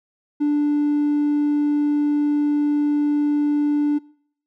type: tone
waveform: triangle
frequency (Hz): 293.7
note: D4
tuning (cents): 0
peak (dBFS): -13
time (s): 0.4-3.99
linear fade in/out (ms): 20
effects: noise-tail reverb RT60 0.6 s tail -25 dB re dry + tanh soft clip ceiling -12 dBFS